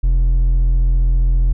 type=tone with hard clipping; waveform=sine; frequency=42.51 Hz; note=F1; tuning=46 cents flat; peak=-12 dBFS; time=0.03-1.53 s; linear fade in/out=10 ms; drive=4 dB; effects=none